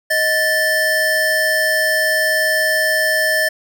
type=tone pair together; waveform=square; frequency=626.9 / 1760 Hz; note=D#5 / A6; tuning=+13 / 0 cents; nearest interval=octave + tritone; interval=1787 cents; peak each=-20 / -16 dBFS; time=0.1-3.49 s; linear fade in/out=10 ms; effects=none